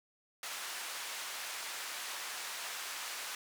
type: band-pass noise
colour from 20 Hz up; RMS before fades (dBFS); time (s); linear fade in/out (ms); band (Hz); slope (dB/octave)
pink; -42; 0.43-3.35; 2; 1100 to 12000; 12
effects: none